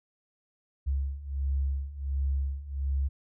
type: beating tone pair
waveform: sine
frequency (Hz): 67.8 / 69.2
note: C#2 / C#2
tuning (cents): -38 / -2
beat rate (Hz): 1.4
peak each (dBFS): -32 / -29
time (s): 0.86-3.09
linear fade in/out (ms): 20
effects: none

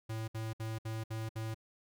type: tone bursts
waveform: square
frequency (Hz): 111.2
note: A2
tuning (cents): +19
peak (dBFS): -37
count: 6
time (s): 0.09-1.545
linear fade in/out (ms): 10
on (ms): 190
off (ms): 63
effects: none

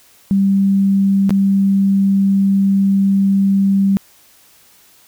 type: tone with dropouts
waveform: sine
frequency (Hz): 196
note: G3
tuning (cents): 0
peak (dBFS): -10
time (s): 0.31-3.97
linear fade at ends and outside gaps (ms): 0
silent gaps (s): 1.294-1.306
effects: white hiss -49 dBFS RMS until 5.07 s

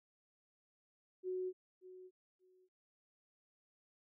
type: tone with echo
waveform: sine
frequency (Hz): 369.2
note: F#4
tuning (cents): -4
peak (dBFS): -37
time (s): 1.23-1.53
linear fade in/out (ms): 50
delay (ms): 580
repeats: 2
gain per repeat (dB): -15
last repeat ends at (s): 2.69
effects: none

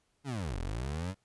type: linear two-way sweep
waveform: 25% pulse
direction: down then up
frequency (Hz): 146.83 to 38.89 to 98.7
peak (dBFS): -30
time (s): 0.24-1.15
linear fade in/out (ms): 50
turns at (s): 0.59
effects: pink hiss -75 dBFS RMS until 1.24 s + resampled to 24000 Hz

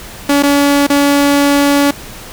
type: tone with dropouts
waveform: sawtooth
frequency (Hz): 284.3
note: C#4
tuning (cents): +44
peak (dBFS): -4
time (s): 0.29-1.91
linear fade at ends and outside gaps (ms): 5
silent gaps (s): 0.426-0.433 / 0.868-0.899
effects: pink hiss -31 dBFS RMS until 2.32 s

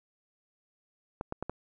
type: clicks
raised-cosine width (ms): 1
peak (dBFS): -20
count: 4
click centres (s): 1.211 / 1.324 / 1.426 / 1.496
effects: none

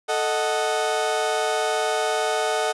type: chord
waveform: 30% pulse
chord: D# diminished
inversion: second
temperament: equal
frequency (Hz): 440 / 622.3 / 740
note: A4 / D#5 / F#5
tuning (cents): 0 / 0 / 0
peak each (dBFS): -23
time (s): 0.08-2.73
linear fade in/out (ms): 20
effects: resampled to 24000 Hz

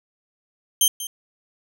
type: tone with echo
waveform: 15% pulse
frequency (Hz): 3149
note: G7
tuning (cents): +7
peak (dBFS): -7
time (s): 0.81-0.88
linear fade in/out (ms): 2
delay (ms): 190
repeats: 1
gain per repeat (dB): -14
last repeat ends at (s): 1.07
effects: none

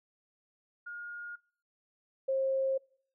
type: tone pair in turn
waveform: sine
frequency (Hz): 1426 / 534.1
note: F6 / C5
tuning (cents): +36 / +36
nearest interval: octave + perfect fourth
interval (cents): 1700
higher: first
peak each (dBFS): -39 / -27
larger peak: second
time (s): 0.86-1.36 / 2.28-2.78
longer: neither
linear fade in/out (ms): 10
effects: noise-tail reverb RT60 0.6 s tail -26 dB re dry

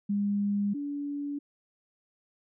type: tone pair in turn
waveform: sine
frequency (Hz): 202.9 / 286.9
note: G#3 / D4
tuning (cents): -40 / -40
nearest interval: tritone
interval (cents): 600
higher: second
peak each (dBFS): -25 / -31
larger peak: first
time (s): 0.09-0.74 / 0.74-1.39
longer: neither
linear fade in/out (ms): 10
effects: none

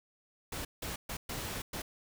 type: noise bursts at uneven times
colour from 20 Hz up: pink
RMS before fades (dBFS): -39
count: 5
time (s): 0.52-0.65 / 0.82-0.96 / 1.09-1.17 / 1.29-1.62 / 1.73-1.82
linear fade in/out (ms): 5
effects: none

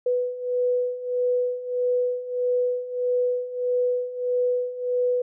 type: beating tone pair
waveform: sine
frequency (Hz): 493.9 / 495.5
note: B4 / B4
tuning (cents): 0 / +6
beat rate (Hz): 1.6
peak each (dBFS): -27 / -23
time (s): 0.06-5.22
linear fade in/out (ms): 5
effects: none

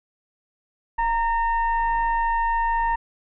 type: tone with frequency modulation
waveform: sine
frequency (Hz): 926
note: A#5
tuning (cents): -12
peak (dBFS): -19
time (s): 0.98-2.96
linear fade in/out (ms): 10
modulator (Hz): 899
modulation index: 0.65
effects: none

